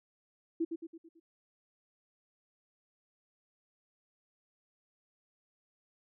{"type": "tone with echo", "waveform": "sine", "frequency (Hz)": 330, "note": "E4", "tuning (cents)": 2, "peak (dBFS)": -28, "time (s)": [0.6, 0.65], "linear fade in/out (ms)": 10, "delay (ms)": 110, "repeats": 5, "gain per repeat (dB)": -6, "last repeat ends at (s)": 1.2, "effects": []}